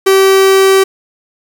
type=tone; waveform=45% pulse; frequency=385.7 Hz; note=G4; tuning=28 cents flat; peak=-5 dBFS; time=0.06-0.84 s; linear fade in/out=10 ms; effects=7-bit